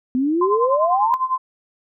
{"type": "exponential sweep", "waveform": "sine", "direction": "up", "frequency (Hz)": [247.4, 984], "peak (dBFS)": -16, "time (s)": [0.15, 1.14], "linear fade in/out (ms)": 0}
{"type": "tone with tremolo", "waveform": "sine", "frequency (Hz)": 1036, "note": "C6", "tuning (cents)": -17, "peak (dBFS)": -15, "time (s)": [0.41, 1.38], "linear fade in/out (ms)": 5, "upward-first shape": "sine", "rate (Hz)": 10, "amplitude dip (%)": 85}
{"effects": []}